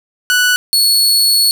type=tone pair in turn; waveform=sawtooth; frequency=1480 / 4392 Hz; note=F#6 / C#8; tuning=0 / -17 cents; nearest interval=octave + perfect fifth; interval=1883 cents; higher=second; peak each=-6 / -6 dBFS; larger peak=neither; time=0.3-0.56 / 0.73-1.51 s; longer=second; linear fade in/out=0 ms; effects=none